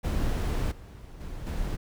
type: noise with level steps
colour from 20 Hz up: brown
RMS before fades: -27 / -44 / -38 / -31 dBFS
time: 0.03-1.77 s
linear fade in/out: 20 ms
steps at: 0.71 / 1.2 / 1.46 s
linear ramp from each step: 10 ms
effects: none